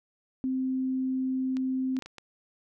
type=tone; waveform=sine; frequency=260.5 Hz; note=C4; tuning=7 cents flat; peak=-26 dBFS; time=0.44-1.99 s; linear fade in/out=0 ms
type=clicks; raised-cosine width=0.2 ms; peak=-26 dBFS; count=5; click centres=1.569 / 1.967 / 2.023 / 2.06 / 2.183 s
effects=none